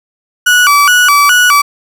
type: tone with vibrato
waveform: 35% pulse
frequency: 1300 Hz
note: E6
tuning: 24 cents flat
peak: -3 dBFS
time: 0.46-1.62 s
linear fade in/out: 10 ms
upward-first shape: square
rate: 2.4 Hz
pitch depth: 210 cents each way
effects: none